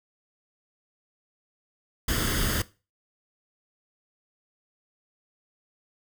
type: noise with comb filter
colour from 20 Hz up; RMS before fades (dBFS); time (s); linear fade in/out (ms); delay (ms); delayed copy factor
pink; -26; 2.08-2.62; 5; 0.61; +0.65
effects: noise-tail reverb RT60 0.3 s tail -18 dB re dry